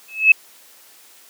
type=tone with exponential growth; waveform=sine; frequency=2593 Hz; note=E7; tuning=29 cents flat; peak=-3 dBFS; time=0.08-0.32 s; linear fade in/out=5 ms; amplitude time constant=51 ms; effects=white hiss -48 dBFS RMS until 1.29 s + high-pass 300 Hz 12 dB/octave